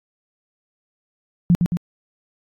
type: tone with echo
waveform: sine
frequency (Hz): 173.9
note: F3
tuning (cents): -7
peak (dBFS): -10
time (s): 1.5-1.55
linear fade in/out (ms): 0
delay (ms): 110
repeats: 2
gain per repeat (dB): -4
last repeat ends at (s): 1.77
effects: AAC 64 kbps